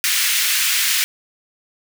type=high-pass noise; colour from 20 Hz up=pink; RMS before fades=-18 dBFS; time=0.04-1.04 s; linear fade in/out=0 ms; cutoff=1800 Hz; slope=24 dB/octave; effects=none